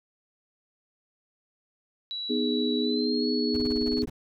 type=tone with pitch glide; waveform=sine; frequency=3920 to 4375 Hz; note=B7 to C#8; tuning=-14 to -24 cents; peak=-31 dBFS; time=2.11-4.02 s; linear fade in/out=0 ms; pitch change=+190 cents; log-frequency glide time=2.81-3.28 s
type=chord; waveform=sine; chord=G# minor; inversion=first; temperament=equal; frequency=246.9 / 311.1 / 415.3 Hz; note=B3 / D#4 / G#4; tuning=0 / 0 / 0 cents; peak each=-27 / -30 / -29 dBFS; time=2.29-4.06 s; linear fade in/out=20 ms
type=noise bursts; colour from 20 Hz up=brown; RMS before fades=-37 dBFS; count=11; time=3.54-4.099 s; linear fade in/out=5 ms; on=29 ms; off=24 ms
effects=none